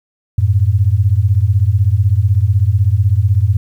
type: beating tone pair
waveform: sine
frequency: 91.5 / 107.5 Hz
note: F#2 / A2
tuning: -19 / -40 cents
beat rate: 16 Hz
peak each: -12 dBFS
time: 0.38-3.57 s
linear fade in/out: 5 ms
effects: 8-bit